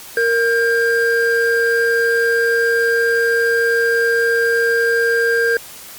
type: tone pair together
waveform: triangle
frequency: 464.7 / 1598.7 Hz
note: A#4 / G6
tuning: -5 / +34 cents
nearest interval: octave + major sixth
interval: 2139 cents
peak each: -14 dBFS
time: 0.17-5.57 s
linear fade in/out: 2 ms
effects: white hiss -36 dBFS RMS until 5.98 s + Opus 48 kbps